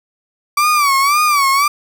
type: tone with vibrato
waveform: 35% pulse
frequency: 1153 Hz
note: D6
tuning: 32 cents flat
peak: -9 dBFS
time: 0.57-1.68 s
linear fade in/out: 5 ms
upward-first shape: sine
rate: 1.9 Hz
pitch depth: 110 cents each way
effects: none